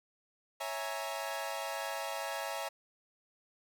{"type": "chord", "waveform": "sawtooth", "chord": "A# half-diminished seventh", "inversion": "first", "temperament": "equal", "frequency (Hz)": [554.4, 659.3, 830.6, 932.3], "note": ["C#5", "E5", "G#5", "A#5"], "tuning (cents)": [0, 0, 0, 0], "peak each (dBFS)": [-38, -37, -38, -39], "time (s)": [0.6, 2.69], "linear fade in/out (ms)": 10, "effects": []}